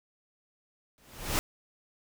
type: noise with exponential growth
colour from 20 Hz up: pink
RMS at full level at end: -25 dBFS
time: 0.98-1.39 s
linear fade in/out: 0 ms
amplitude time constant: 89 ms
effects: none